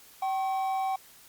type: tone pair together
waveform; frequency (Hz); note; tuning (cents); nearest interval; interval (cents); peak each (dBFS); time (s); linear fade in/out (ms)
triangle; 767.2 / 1084; G5 / C#6; -37 / -39; tritone; 598; -25 / -36; 0.22-0.96; 5
effects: white hiss -54 dBFS RMS until 1.28 s + Opus 48 kbps

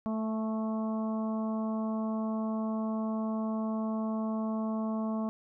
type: harmonic tone with a mistuned harmonic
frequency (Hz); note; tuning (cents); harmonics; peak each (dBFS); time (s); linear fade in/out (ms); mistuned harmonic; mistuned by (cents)
220; A3; 0; 1 / 2 / 3 / 4 / 5 / 6; -30 / -44 / -39 / -45 / -43 / -57; 0.06-5.29; 0; 4; -21
effects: none

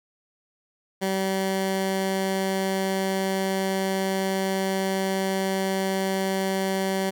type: tone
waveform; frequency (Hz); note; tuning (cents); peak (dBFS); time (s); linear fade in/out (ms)
15% pulse; 191.8; G3; -37; -17; 1.01-7.11; 20
effects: none

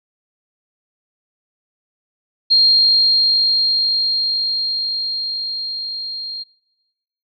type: tone with level ramp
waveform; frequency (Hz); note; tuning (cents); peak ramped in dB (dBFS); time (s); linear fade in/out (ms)
sine; 4217; C8; +13; -8 to -25; 2.5-6.44; 20
effects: noise-tail reverb RT60 1.0 s tail -21 dB re dry

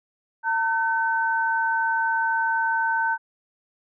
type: tone pair together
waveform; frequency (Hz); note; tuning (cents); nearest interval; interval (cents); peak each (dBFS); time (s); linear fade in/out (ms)
sine; 906 / 1525.9; A#5 / G6; -50 / -47; major sixth; 903; -23 / -23; 0.43-3.18; 50
effects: none

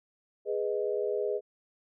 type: chord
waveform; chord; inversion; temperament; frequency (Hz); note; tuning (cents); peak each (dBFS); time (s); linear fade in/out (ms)
sine; G# minor; none; equal; 415.3 / 493.9 / 622.3; G#4 / B4 / D#5; 0 / 0 / 0; -30 / -33 / -35; 0.45-1.41; 50
effects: none

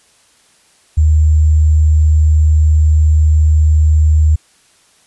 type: tone with sample-and-hold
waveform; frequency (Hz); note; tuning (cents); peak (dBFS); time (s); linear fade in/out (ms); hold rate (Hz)
sine; 77.1; D#2; -15; -6; 0.97-4.36; 10; 7350
effects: white hiss -51 dBFS RMS until 5.06 s + resampled to 24000 Hz

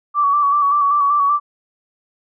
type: tone with vibrato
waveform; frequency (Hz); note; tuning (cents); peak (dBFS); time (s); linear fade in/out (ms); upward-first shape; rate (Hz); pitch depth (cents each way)
sine; 1149; D6; -38; -12; 0.14-1.4; 50; square; 5.2; 35
effects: none

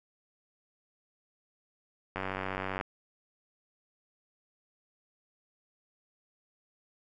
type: click train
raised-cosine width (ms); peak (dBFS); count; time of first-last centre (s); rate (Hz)
0.5; -19; 63; 2.16-2.811; 95.2
effects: none

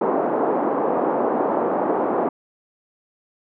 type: band-pass noise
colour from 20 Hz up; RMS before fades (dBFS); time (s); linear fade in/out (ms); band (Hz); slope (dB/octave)
pink; -21; 0.01-2.29; 5; 270 to 1000; 24
effects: none

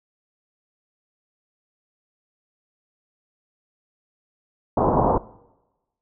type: low-pass noise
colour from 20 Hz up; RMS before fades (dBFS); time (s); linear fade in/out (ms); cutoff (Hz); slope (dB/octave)
white; -19; 4.77-5.18; 5; 1000; 48
effects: noise-tail reverb RT60 1.0 s tail -21 dB re dry

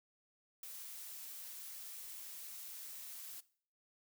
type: noise with ADSR envelope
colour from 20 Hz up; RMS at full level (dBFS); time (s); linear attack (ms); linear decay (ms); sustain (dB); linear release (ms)
blue; -44; 0.63-3.41; 4; 6; -5; 15
effects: noise-tail reverb RT60 0.5 s tail -19 dB re dry

